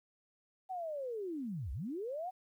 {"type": "linear two-way sweep", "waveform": "sine", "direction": "down then up", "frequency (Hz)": [767, 54.7, 767], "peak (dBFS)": -37, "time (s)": [0.69, 2.31], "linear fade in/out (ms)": 20, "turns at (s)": 1.72, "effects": ["12-bit"]}